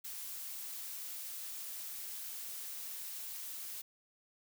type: noise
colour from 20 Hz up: blue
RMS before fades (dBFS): -44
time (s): 0.04-3.82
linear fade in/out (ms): 10
effects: none